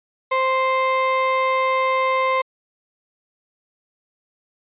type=tone pair together; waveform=35% pulse; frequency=523.3 / 1046.6 Hz; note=C5 / C6; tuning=0 / 0 cents; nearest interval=octave; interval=1200 cents; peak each=-19 dBFS; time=0.31-2.42 s; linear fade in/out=10 ms; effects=resampled to 8000 Hz